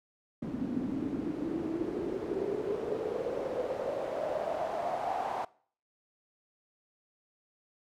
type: noise with band-pass filter sweep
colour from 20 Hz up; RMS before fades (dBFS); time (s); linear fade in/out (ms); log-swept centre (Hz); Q
pink; -34; 0.42-5.45; 5; 240 to 800; 6.2
effects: noise-tail reverb RT60 0.5 s tail -22 dB re dry